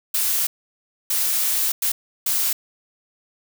blue noise bursts at uneven times, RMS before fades -21 dBFS, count 4, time 0.14-0.47 / 1.1-1.72 / 1.82-1.92 / 2.26-2.53 s, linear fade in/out 5 ms, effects none

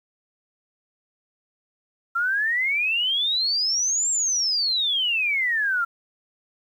sine exponential two-way sweep, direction up then down, 1353 to 7570 to 1353 Hz, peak -20 dBFS, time 2.15-5.85 s, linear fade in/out 10 ms, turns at 4.1 s, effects 9-bit

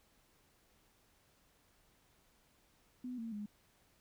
sine tone with pitch steps, 250 / 227.9 / 207.8 Hz, B3 / A#3 / G#3, +21 / -39 / +1 cents, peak -40 dBFS, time 3.04-3.46 s, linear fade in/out 5 ms, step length 140 ms, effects pink hiss -71 dBFS RMS until 4 s

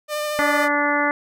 sawtooth tone with vibrato, 600 Hz, D5, 37 cents sharp, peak -19 dBFS, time 0.08-0.69 s, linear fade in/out 50 ms, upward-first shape sine, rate 13 Hz, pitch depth 12 cents each way
harmonic tone, 290.8 Hz, D4, 17 cents flat, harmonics 1 / 2 / 3 / 4 / 5 / 6 / 7, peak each -25 / -25 / -25 / -25 / -25 / -25 / -25 dBFS, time 0.39-1.11 s, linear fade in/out 0 ms
effects none

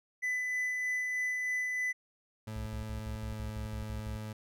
triangle tone with tremolo, 2000 Hz, B6, 21 cents sharp, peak -28 dBFS, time 0.22-1.93 s, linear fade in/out 20 ms, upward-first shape sine, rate 3.2 Hz, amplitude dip 25%
30% pulse tone with pitch glide, 108.8 to 107.8 Hz, A2 to A2, -19 to -35 cents, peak -36 dBFS, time 2.47-4.33 s, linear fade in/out 5 ms, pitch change -16 cents, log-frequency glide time 3.32-3.38 s
sine tone bursts, 64.4 Hz, C2, 27 cents flat, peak -37 dBFS, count 10, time 2.56-4.163 s, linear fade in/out 0 ms, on 100 ms, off 67 ms
effects none

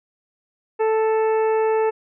harmonic tone, 440 Hz, A4, in tune, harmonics 1 / 2 / 3 / 4 / 5 / 6, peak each -17 / -24 / -34 / -36 / -40 / -39 dBFS, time 0.79-1.91 s, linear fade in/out 20 ms, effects none

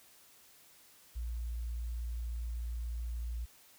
sine tone, 58.27 Hz, A#1, in tune, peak -35 dBFS, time 1.15-3.46 s, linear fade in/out 20 ms, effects white hiss -61 dBFS RMS until 3.78 s

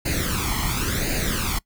pink noise with flanger, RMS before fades -24 dBFS, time 0.05-1.59 s, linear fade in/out 10 ms, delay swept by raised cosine 0.44 to 0.96 ms, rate 0.94 Hz, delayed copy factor +0.75, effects noise-tail reverb RT60 0.1 s tail -23 dB re dry

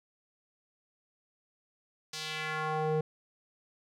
square tone with band-pass filter sweep, 155.56 Hz, D#3, in tune, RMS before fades -33 dBFS, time 2.13-3.01 s, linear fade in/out 5 ms, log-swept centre 5300 to 390 Hz, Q 1.6, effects none

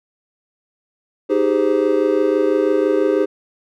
triangle chord, Ab major seventh, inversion second, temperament just, 311.5 / 389.3 / 415.3 / 519.1 Hz, Eb4 / G4 / Ab4 / C5, +2 / -12 / 0 / -14 cents, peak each -18 / -17 / -17 / -18 dBFS, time 1.29-3.26 s, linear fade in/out 20 ms, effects none

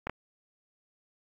clicks, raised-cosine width 0.5 ms, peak -17 dBFS, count 2, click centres 0.07 / 0.096 s, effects AAC 48 kbps

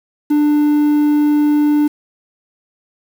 triangle tone with quantisation, 296.3 Hz, D4, 15 cents sharp, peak -8 dBFS, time 0.3-1.88 s, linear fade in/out 10 ms, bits 6, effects none

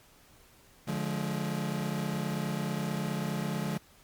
40% pulse chord, D diminished, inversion none, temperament just, 146.83 / 176.2 / 211.4 Hz, D3 / F3 / Ab3, 0 / +16 / +31 cents, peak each -34 dBFS, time 0.87-3.78 s, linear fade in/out 10 ms, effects pink hiss -59 dBFS RMS until 4.03 s + MP3 96 kbps

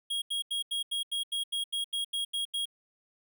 square tone bursts, 3284 Hz, G#7, 20 cents flat, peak -30 dBFS, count 13, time 0.1-2.656 s, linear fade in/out 10 ms, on 120 ms, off 83 ms, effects none

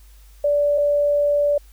sine tone pair in turn, 581 / 581 Hz, D5 / D5, -19 / -19 cents, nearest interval unison, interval 0 cents, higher neither, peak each -15 dBFS, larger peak neither, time 0.44-0.78 / 0.78-1.58 s, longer second, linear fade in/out 5 ms, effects added 50 Hz sine -44 dBFS peak until 1.72 s + white hiss -56 dBFS RMS until 1.72 s

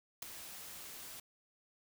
white noise with ADSR envelope, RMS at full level -37 dBFS, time 0.22-1.2 s, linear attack 6 ms, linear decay 5 ms, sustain -12 dB, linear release 5 ms, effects none

